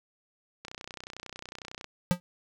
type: click train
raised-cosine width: 0.2 ms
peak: -23 dBFS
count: 38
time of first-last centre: 0.65-1.844 s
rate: 31 Hz
type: tone with exponential decay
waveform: square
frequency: 177.7 Hz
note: F3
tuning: 30 cents sharp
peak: -18 dBFS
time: 2.11-2.2 s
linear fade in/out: 0 ms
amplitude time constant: 18 ms
effects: none